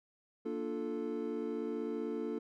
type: chord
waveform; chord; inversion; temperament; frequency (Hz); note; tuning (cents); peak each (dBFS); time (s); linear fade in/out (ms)
triangle; Bb major seventh; none; equal; 233.1 / 293.7 / 349.2 / 440; Bb3 / D4 / F4 / A4; 0 / 0 / 0 / 0; -39 / -39 / -40 / -37; 0.45-2.39; 10
effects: none